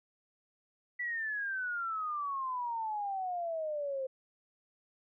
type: exponential sweep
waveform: sine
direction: down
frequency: 1975.5 to 520 Hz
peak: -33 dBFS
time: 0.99-4.07 s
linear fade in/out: 10 ms
effects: none